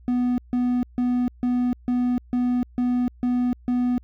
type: tone bursts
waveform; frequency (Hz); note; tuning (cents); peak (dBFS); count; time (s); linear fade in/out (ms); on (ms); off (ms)
triangle; 246.9; B3; 0; -17; 9; 0.08-3.98; 0; 300; 150
effects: added 60 Hz sine -46 dBFS peak until 4.03 s